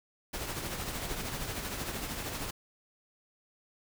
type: noise with tremolo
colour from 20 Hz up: pink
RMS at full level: -35 dBFS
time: 0.33-2.51 s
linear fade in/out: 10 ms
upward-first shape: triangle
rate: 13 Hz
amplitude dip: 50%
effects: none